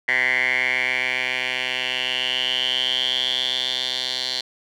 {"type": "tone with band-pass filter sweep", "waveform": "10% pulse", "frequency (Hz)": 127.6, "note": "C3", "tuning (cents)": -43, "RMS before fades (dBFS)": -23, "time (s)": [0.08, 4.41], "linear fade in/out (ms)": 5, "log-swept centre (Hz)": [2000, 4000], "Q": 7.8, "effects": []}